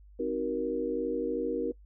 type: chord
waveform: sine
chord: C half-diminished seventh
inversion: none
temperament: just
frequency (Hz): 261.6 / 314 / 376.7 / 470.9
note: C4 / Eb4 / Gb4 / Bb4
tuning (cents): 0 / +16 / +31 / +18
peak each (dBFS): -36 / -35 / -35 / -31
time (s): 0.19-1.72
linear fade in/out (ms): 10
effects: noise-tail reverb RT60 0.1 s tail -21 dB re dry + added 50 Hz sine -51 dBFS peak until 1.85 s